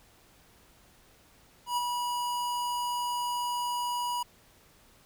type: tone with ADSR envelope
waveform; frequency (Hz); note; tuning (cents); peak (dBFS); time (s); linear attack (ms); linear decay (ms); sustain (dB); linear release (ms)
square; 971; B5; -30; -26; 1.66-4.23; 110; 24; -4; 6
effects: pink hiss -60 dBFS RMS until 5.05 s